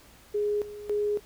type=tone with tremolo; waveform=sine; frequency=415.3 Hz; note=G#4; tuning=in tune; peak=-24 dBFS; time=0.34-1.2 s; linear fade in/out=10 ms; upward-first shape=square; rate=1.8 Hz; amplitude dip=80%; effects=added 59 Hz sine -58 dBFS peak until 1.25 s + pink hiss -55 dBFS RMS until 1.25 s